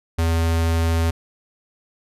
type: tone with notch filter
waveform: square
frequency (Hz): 82.41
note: E2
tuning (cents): 0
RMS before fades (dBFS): -19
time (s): 0.18-1.11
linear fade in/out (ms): 10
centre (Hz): 170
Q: 1.8
effects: resampled to 32000 Hz

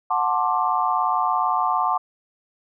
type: chord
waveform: sine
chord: D dominant seventh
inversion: first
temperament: just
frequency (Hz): 734.2 / 881 / 1057.2 / 1174.7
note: F#5 / A5 / C6 / D6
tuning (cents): -14 / +2 / +18 / 0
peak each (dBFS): -24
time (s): 0.1-1.98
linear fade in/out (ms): 10
effects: none

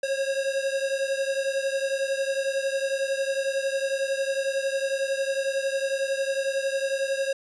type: beating tone pair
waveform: square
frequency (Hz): 540 / 551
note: C#5 / C#5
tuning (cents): -45 / -11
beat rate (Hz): 11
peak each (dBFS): -27 / -30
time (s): 0.03-7.33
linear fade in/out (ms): 5
effects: resampled to 22050 Hz

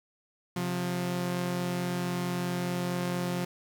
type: tone pair together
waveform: sawtooth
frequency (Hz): 132.9 / 177.4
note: C3 / F3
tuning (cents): +27 / +27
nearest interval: perfect fourth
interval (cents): 500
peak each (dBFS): -32 / -26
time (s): 0.56-3.45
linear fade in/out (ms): 5
effects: 9-bit

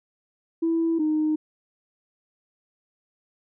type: tone pair in turn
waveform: sine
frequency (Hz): 329.6 / 308.5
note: E4 / D#4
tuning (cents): 0 / -15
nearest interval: minor second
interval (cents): 115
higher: first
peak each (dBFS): -19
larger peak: neither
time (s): 0.62-0.99 / 0.99-1.36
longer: neither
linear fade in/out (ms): 10
effects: tanh soft clip ceiling -16 dBFS

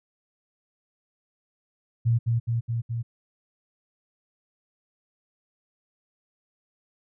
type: tone with echo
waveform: sine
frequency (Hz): 116.54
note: A#2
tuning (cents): 0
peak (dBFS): -18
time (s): 2.05-2.19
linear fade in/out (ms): 20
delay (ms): 210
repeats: 4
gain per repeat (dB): -2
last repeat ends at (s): 3.03
effects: none

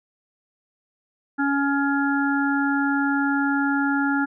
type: harmonic tone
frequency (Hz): 280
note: C#4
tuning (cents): +18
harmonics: 1 / 3 / 5 / 6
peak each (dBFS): -21 / -28 / -25 / -30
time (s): 1.38-4.26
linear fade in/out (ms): 20
effects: none

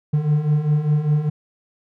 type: beating tone pair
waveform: triangle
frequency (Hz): 146.3 / 151.3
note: D3 / D#3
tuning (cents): -6 / -48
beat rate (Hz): 5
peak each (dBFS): -20 / -15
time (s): 0.13-1.3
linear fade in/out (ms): 10
effects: none

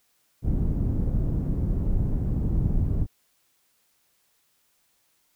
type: low-pass noise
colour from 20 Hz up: pink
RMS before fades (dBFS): -24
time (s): 0.42-3.07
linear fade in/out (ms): 50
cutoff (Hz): 190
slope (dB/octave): 12
effects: white hiss -68 dBFS RMS until 5.35 s

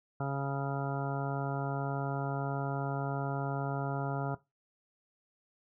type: harmonic tone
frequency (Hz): 138.59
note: C#3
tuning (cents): 0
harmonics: 1 / 2 / 3 / 4 / 5 / 6 / 7 / 9 / 10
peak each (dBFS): -33 / -41 / -42 / -44 / -40 / -44 / -45 / -46 / -44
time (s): 0.2-4.35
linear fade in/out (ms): 5
effects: noise-tail reverb RT60 0.2 s tail -17 dB re dry

